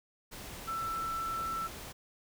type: tone in noise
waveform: sine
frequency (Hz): 1332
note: E6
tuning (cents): +18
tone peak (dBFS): -33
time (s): 0.67-1.68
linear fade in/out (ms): 20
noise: pink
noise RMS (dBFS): -45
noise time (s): 0.31-1.93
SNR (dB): +9
effects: none